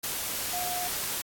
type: tone in noise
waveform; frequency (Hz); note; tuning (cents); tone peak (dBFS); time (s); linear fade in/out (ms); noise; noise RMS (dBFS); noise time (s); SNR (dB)
sine; 717; F5; +45; -32; 0.53-0.88; 10; white; -32; 0.03-1.22; -3
effects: AAC 64 kbps